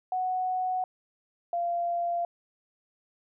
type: tone pair in turn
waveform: sine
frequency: 740 / 691 Hz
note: F#5 / F5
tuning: 0 / -19 cents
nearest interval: minor second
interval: 119 cents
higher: first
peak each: -26 dBFS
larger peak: neither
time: 0.12-0.84 / 1.53-2.25 s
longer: neither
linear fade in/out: 2 ms
effects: none